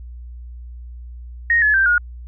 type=tone with pitch steps; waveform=sine; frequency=1864.7 / 1709.9 / 1568 / 1437.9 Hz; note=A#6 / A6 / G6 / F#6; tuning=0 / -50 / 0 / -50 cents; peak=-12 dBFS; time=1.5-1.98 s; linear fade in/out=2 ms; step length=120 ms; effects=added 60 Hz sine -32 dBFS peak until 2.27 s